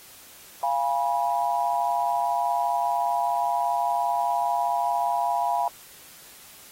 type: tone cluster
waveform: sine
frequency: 695 / 820 / 973 Hz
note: F5 / G#5 / B5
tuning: -9 / -22 / -26 cents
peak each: -26 dBFS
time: 0.63-5.68 s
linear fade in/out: 2 ms
effects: white hiss -48 dBFS RMS until 6.71 s + AAC 48 kbps